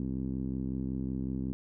10% pulse tone with low-pass filter, 65.41 Hz, C2, in tune, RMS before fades -34 dBFS, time 0-1.53 s, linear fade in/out 0 ms, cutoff 250 Hz, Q 2.2, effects none

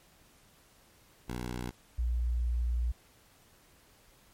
10% pulse / sine tone pair in turn, 60.9 / 59.61 Hz, B1 / A#1, -24 / +39 cents, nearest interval unison, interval 37 cents, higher first, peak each -27 dBFS, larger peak neither, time 1.28-1.71 / 1.98-2.92 s, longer second, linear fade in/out 10 ms, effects pink hiss -62 dBFS RMS until 4.33 s + MP3 64 kbps

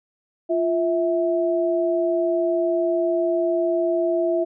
sine tone pair together, 346.6 / 653.6 Hz, F4 / E5, -13 / -15 cents, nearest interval major seventh, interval 1098 cents, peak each -21 dBFS, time 0.49-4.45 s, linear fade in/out 20 ms, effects none

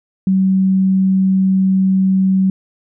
sine tone, 190.1 Hz, F#3, 47 cents sharp, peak -10 dBFS, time 0.27-2.5 s, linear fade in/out 2 ms, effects none

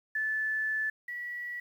sine tone pair in turn, 1743 / 1939.6 Hz, A6 / B6, -17 / -32 cents, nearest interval major second, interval 185 cents, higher second, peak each -28 / -35 dBFS, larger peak first, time 0.15-0.9 / 1.08-1.6 s, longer first, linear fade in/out 5 ms, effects 10-bit

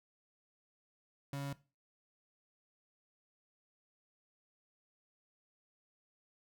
35% pulse tone, 140 Hz, C#3, 18 cents sharp, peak -36 dBFS, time 1.33-1.53 s, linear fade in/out 2 ms, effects noise-tail reverb RT60 0.3 s tail -17 dB re dry

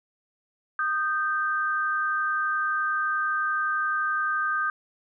sine tone pair together, 1231.4 / 1563 Hz, D#6 / G6, -18 / -6 cents, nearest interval major third, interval 412 cents, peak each -26 dBFS, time 0.79-4.7 s, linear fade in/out 2 ms, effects none

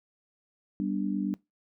sine chord, G major, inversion none, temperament just, 196 / 245 / 294 Hz, G3 / B3 / D4, 0 / -14 / +2 cents, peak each -30 / -35 / -31 dBFS, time 0.8-1.34 s, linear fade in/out 0 ms, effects noise-tail reverb RT60 0.2 s tail -22 dB re dry

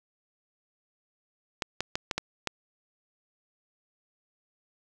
clicks, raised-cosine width 0.2 ms, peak -11 dBFS, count 6, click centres 1.622 / 1.806 / 1.955 / 2.112 / 2.18 / 2.473 s, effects none

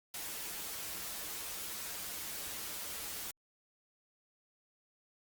white noise with comb filter, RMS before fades -42 dBFS, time 0.14-3.31 s, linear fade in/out 2 ms, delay 7.8 ms, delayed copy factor -0.65, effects Opus 48 kbps

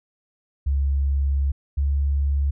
sine tone pair in turn, 69.3 / 70.27 Hz, C#2 / C#2, 0 / +24 cents, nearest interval unison, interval 24 cents, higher second, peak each -18 dBFS, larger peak neither, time 0.66-1.52 / 1.77-2.51 s, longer first, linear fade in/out 10 ms, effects none

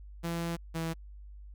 sawtooth tone pair in turn, 168.7 / 163.71 Hz, E3 / E3, +40 / -12 cents, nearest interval minor second, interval 52 cents, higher first, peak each -28 dBFS, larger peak neither, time 0.23-0.57 / 0.74-0.94 s, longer first, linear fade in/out 20 ms, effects added 50 Hz sine -45 dBFS peak until 1.54 s

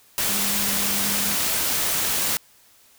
sine tone in noise, 202.4 Hz, G#3, 44 cents flat, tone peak -32 dBFS, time 0.29-1.35 s, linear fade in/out 0 ms, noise white, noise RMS -23 dBFS, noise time 0.18-2.37 s, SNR -12 dB, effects white hiss -55 dBFS RMS until 2.98 s

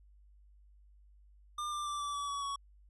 square tone with pitch steps, 1200 / 1186.2 / 1172.6 / 1159.1 / 1145.8 / 1132.6 / 1119.6 Hz, D6 / D6 / D6 / D6 / D6 / C#6 / C#6, +37 / +17 / -3 / -23 / -43 / +37 / +17 cents, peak -36 dBFS, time 1.58-2.56 s, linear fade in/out 5 ms, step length 140 ms, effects added 50 Hz sine -58 dBFS peak until 2.89 s + resampled to 24000 Hz

